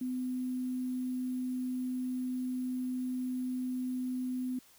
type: tone with sample-and-hold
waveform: sine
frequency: 253.5 Hz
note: B3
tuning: 45 cents sharp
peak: -32 dBFS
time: 0.01-4.59 s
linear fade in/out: 5 ms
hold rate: 11025 Hz
effects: white hiss -61 dBFS RMS until 4.78 s